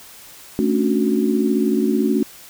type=chord; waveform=sine; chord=D major seventh; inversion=second; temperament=just; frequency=220.2 / 275.3 / 293.7 / 367.1 Hz; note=A3 / C#4 / D4 / F#4; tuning=+2 / -12 / 0 / -14 cents; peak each=-19 / -21 / -23 / -21 dBFS; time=0.59-2.23 s; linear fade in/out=0 ms; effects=white hiss -42 dBFS RMS until 2.49 s